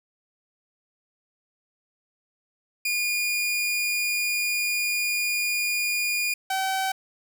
sawtooth tone pair in turn, 2432 / 766 Hz, D#7 / G5, -40 / -40 cents, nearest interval octave + minor sixth, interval 2000 cents, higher first, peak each -20 dBFS, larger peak neither, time 2.85-6.34 / 6.5-6.92 s, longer first, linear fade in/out 5 ms, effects none

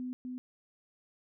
sine tone with echo, 251.9 Hz, B3, 34 cents sharp, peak -35 dBFS, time 0-0.13 s, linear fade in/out 0 ms, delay 250 ms, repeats 1, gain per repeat -2 dB, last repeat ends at 0.38 s, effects none

